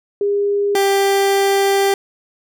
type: tone pair in turn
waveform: sine / 30% pulse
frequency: 405.2 / 394.6 Hz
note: G#4 / G4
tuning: -43 / +11 cents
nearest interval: unison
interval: 46 cents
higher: first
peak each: -14 / -10 dBFS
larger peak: second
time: 0.21-0.75 / 0.75-1.94 s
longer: second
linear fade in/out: 2 ms
effects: none